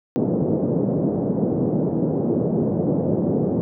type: band-pass noise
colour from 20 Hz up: pink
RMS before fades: -21 dBFS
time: 0.16-3.61 s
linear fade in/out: 0 ms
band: 140 to 520 Hz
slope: 24 dB/octave
effects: none